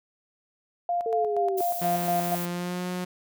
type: tone with tremolo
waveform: sine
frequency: 698.5 Hz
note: F5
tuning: in tune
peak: -23 dBFS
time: 0.89-2.35 s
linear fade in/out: 2 ms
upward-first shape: square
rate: 4.2 Hz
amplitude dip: 60%
type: linear sweep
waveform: sine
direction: down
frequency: 455.4 to 374.8 Hz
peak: -25 dBFS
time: 1.06-1.61 s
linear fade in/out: 2 ms
type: noise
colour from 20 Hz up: violet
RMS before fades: -35 dBFS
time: 1.57-2.46 s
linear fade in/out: 10 ms
type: tone with pitch glide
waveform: sawtooth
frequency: 174.61 to 180.35 Hz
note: F3 to F#3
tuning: 0 to -44 cents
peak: -25 dBFS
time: 1.81-3.05 s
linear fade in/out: 10 ms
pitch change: +56 cents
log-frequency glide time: 2.48-2.82 s
effects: none